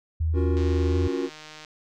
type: tone with pitch glide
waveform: sine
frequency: 80 to 84.42 Hz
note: D#2 to E2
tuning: +49 to +42 cents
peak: -21 dBFS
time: 0.2-1.08 s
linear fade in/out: 10 ms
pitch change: +93 cents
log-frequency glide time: 0.91-0.97 s
type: chord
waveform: triangle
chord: Gb major seventh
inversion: second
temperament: equal with one note detuned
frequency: 277.2 / 349.2 / 370 / 472.1 Hz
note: Db4 / F4 / Gb4 / Bb4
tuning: 0 / 0 / 0 / +22 cents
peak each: -27 / -28 / -28 / -31 dBFS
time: 0.33-1.3 s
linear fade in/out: 50 ms
type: click train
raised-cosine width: 0.2 ms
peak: -25 dBFS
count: 167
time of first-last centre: 0.57-1.648 s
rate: 154 Hz
effects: none